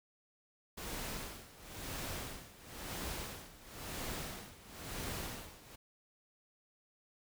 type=noise with tremolo; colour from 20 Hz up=pink; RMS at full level=-41 dBFS; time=0.77-5.76 s; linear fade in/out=10 ms; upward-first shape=sine; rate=0.98 Hz; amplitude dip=85%; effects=none